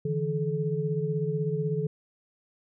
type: tone cluster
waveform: sine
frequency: 147.7 / 163.8 / 429.8 Hz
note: D3 / E3 / A4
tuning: +10 / -11 / -41 cents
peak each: -30 dBFS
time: 0.05-1.87 s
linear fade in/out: 5 ms
effects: none